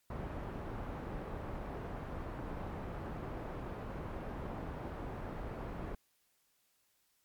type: low-pass noise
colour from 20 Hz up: pink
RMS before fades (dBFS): -42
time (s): 0.1-5.95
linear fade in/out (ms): 5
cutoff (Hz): 1100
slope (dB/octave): 12
effects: white hiss -75 dBFS RMS until 7.24 s + MP3 96 kbps